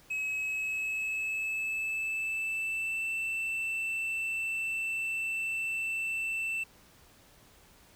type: tone with pitch glide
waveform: triangle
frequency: 2562 to 2666 Hz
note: E7 to E7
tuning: -50 to +19 cents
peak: -29 dBFS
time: 0.1-6.64 s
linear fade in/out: 10 ms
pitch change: +69 cents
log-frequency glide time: 0.36-3.1 s
effects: pink hiss -59 dBFS RMS until 7.95 s